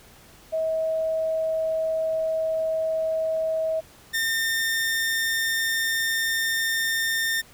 sine / sawtooth tone pair in turn, 641 / 1813 Hz, E5 / A#6, -49 / -49 cents, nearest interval octave + tritone, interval 1800 cents, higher second, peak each -22 / -19 dBFS, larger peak second, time 0.52-3.81 / 4.13-7.42 s, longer neither, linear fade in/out 20 ms, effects pink hiss -51 dBFS RMS until 7.53 s

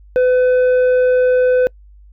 sine tone with tanh clipping, 504 Hz, B4, 35 cents sharp, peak -11 dBFS, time 0.16-1.67 s, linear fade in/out 0 ms, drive 6 dB, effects noise-tail reverb RT60 0.1 s tail -26 dB re dry + added 50 Hz sine -40 dBFS peak until 2.12 s

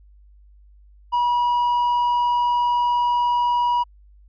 triangle tone, 967 Hz, B5, 37 cents flat, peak -15 dBFS, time 1.12-3.84 s, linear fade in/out 20 ms, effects added 50 Hz sine -47 dBFS peak until 4.28 s + resampled to 11025 Hz

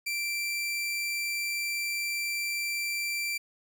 sawtooth tone, 2349 Hz, D7, in tune, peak -26 dBFS, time 0.06-3.38 s, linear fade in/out 10 ms, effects none

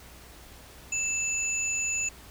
sine tone pair together, 2641 / 6918 Hz, E7 / A8, +3 / -30 cents, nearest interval octave + perfect fourth, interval 1667 cents, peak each -31 / -28 dBFS, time 0.92-2.09 s, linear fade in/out 5 ms, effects added 60 Hz sine -53 dBFS peak until 2.3 s + pink hiss -50 dBFS RMS until 2.3 s

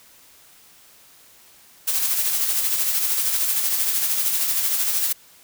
blue noise with tremolo, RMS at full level -20 dBFS, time 1.87-5.13 s, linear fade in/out 10 ms, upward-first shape sine, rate 13 Hz, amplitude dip 40%, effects white hiss -51 dBFS RMS until 5.43 s

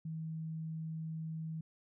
sine tone, 160.1 Hz, D#3, 50 cents sharp, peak -38 dBFS, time 0.05-1.61 s, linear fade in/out 5 ms, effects none

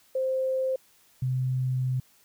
sine tone pair in turn, 523.3 / 128.65 Hz, C5 / C3, 0 / -29 cents, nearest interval 2 octaves, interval 2429 cents, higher first, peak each -24 dBFS, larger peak neither, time 0.15-0.76 / 1.22-2 s, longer second, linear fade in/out 5 ms, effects white hiss -61 dBFS RMS until 2.24 s

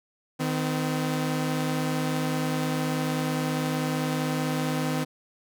sawtooth tone pair together, 155.8 / 256.1 Hz, D#3 / C4, +3 / -37 cents, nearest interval major sixth, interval 860 cents, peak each -24 dBFS, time 0.39-5.05 s, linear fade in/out 20 ms, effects none

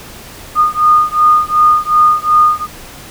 sine beating tone pair, 1224 / 1226.7 Hz, D#6 / D#6, -29 / -25 cents, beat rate 2.7 Hz, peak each -10 dBFS, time 0.55-2.67 s, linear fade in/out 50 ms, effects pink hiss -33 dBFS RMS until 3.1 s

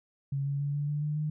sine tone with pitch steps, 138.59 / 140.77 / 142.98 / 145.23 / 147.51 / 149.83 / 152.18 Hz, C#3 / C#3 / D3 / D3 / D3 / D3 / D#3, 0 / +27 / -46 / -19 / +8 / +35 / -38 cents, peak -28 dBFS, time 0.32-1.3 s, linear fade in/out 5 ms, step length 140 ms, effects none

